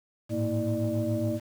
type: tone cluster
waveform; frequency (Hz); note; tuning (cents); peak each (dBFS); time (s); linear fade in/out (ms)
sine; 105.9 / 113.1 / 230.7 / 322.5 / 595; G#2 / A2 / A#3 / E4 / D5; +34 / +48 / -18 / -38 / +22; -31; 0.29-1.4; 50
effects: tanh soft clip ceiling -18 dBFS + 8-bit